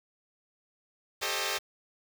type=chord; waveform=5% pulse; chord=A half-diminished seventh; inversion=third; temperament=equal with one note detuned; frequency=392 / 440 / 536.7 / 622.3 Hz; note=G4 / A4 / C5 / Eb5; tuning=0 / 0 / +44 / 0 cents; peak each=-24 dBFS; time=1.21-1.59 s; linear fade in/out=20 ms; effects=8-bit